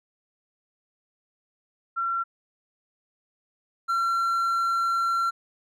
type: tone pair in turn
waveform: sine / triangle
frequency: 1362 / 1362 Hz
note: F6 / F6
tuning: -44 / -44 cents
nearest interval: unison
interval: 0 cents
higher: neither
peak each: -24 / -20 dBFS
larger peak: second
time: 1.96-2.24 / 3.88-5.31 s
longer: second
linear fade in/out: 20 ms
effects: none